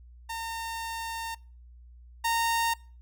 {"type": "tone pair in turn", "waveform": "sawtooth", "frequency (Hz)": [912, 921.5], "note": ["A#5", "A#5"], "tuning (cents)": [-38, -20], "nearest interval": "unison", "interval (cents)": 18, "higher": "second", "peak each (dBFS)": [-29, -21], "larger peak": "second", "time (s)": [[0.29, 1.35], [2.24, 2.74]], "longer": "first", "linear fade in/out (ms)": 10, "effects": ["noise-tail reverb RT60 0.4 s tail -24 dB re dry", "added 60 Hz sine -48 dBFS peak until 3.01 s"]}